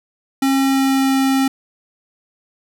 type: tone with pitch glide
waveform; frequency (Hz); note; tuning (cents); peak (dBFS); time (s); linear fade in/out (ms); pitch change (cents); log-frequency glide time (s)
square; 270 to 268; C#4 to C4; -45 to +42; -14; 0.42-1.48; 5; -13; 0.62-1.17
effects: none